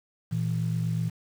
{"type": "tone pair together", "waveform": "sine", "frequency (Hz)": [116.54, 164.81], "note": ["A#2", "E3"], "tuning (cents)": [0, 0], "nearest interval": "tritone", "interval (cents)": 600, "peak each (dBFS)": [-27, -27], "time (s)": [0.31, 1.1], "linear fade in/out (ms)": 20, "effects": ["tanh soft clip ceiling -18 dBFS", "8-bit"]}